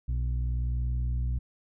sine tone pair together, 61.19 / 122.2 Hz, B1 / B2, -15 / -18 cents, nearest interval octave, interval 1197 cents, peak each -25 / -31 dBFS, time 0.08-1.39 s, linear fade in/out 10 ms, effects tanh soft clip ceiling -23 dBFS

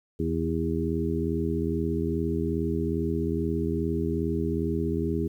harmonic tone with a mistuned harmonic, 82.41 Hz, E2, in tune, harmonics 1 / 2 / 3 / 4 / 5, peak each -31 / -31 / -31 / -31 / -31 dBFS, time 0.19-5.28 s, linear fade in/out 10 ms, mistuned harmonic 5, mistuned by -23 cents, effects 10-bit

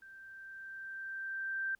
sine tone with level ramp, 1568 Hz, G6, in tune, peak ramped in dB -51 to -32 dBFS, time 0.02-1.75 s, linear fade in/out 2 ms, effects pink hiss -75 dBFS RMS until 1.79 s

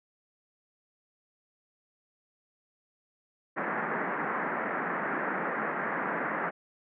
white band-pass noise, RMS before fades -32 dBFS, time 3.56-6.51 s, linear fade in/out 20 ms, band 160 to 1900 Hz, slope 48 dB/octave, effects none

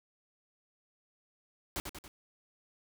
pink noise with echo, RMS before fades -36 dBFS, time 1.76-1.8 s, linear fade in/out 0 ms, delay 93 ms, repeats 3, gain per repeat -5 dB, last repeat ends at 2.079 s, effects none

